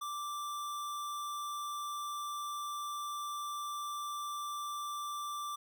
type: tone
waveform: square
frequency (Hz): 1174.7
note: D6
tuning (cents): 0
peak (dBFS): -38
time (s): 0.01-5.56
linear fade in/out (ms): 10
effects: none